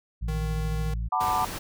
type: harmonic tone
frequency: 56.4 Hz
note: A1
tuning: 44 cents sharp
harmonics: 1 / 2 / 3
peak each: -27 / -36 / -41 dBFS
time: 0.21-1.09 s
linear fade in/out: 20 ms
type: tone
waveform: square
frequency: 155.56 Hz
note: D#3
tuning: in tune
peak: -31 dBFS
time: 0.28-0.94 s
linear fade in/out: 5 ms
type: chord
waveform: sine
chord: B minor seventh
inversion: second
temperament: just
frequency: 740.8 / 889 / 987.8 / 1185.3 Hz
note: F#5 / A5 / B5 / D6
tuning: +2 / +18 / 0 / +16 cents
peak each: -28 dBFS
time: 1.12-1.45 s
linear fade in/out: 5 ms
type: noise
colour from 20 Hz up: pink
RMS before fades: -35 dBFS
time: 1.2-1.59 s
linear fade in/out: 10 ms
effects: none